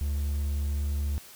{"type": "tone", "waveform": "triangle", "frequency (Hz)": 72.1, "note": "D2", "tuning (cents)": -31, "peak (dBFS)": -24, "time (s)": [0.01, 1.18], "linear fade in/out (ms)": 0, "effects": ["white hiss -49 dBFS RMS until 1.35 s"]}